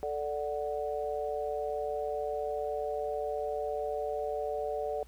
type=chord; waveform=sine; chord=D major; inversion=second; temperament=equal; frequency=440 / 587.3 / 740 Hz; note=A4 / D5 / F#5; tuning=0 / 0 / 0 cents; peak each=-35 / -35 / -37 dBFS; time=0.03-5.03 s; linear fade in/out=0 ms; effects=added 60 Hz sine -52 dBFS peak until 5.07 s + pink hiss -62 dBFS RMS until 5.07 s